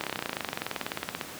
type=slowing click train; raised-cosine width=0.3 ms; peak=-13 dBFS; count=29; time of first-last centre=0.01-1.212 s; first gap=28 ms; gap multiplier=1.03; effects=pink hiss -41 dBFS RMS until 1.39 s + high-pass 150 Hz 12 dB/octave